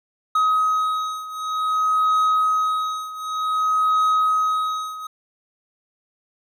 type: beating tone pair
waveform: triangle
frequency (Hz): 1265 / 1265.54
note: D#6 / D#6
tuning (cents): +28 / +29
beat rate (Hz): 0.54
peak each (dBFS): -18 / -21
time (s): 0.35-5.07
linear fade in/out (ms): 5
effects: none